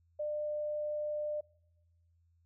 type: tone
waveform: sine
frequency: 599 Hz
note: D5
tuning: 34 cents sharp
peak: -33 dBFS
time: 0.19-1.41 s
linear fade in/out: 10 ms
effects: noise-tail reverb RT60 0.9 s tail -24 dB re dry + added 84 Hz sine -67 dBFS peak until 2.45 s